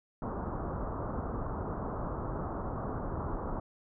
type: low-pass noise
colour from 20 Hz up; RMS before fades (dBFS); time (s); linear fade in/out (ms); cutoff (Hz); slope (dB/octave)
pink; -36; 0.22-3.6; 2; 1300; 48
effects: none